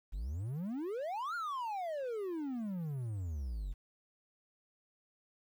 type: exponential two-way sweep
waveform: triangle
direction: up then down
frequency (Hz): 42.93 to 1445 to 42.93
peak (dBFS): -34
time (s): 0.12-3.74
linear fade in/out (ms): 20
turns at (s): 1.35
effects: 11-bit